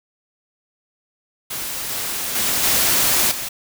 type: noise with level steps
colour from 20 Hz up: white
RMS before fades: -27 / -25 / -20 / -17 / -27 dBFS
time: 1.5-3.49 s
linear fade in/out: 10 ms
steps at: 1.89 / 2.35 / 2.63 / 3.31 s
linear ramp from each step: 5 ms
effects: none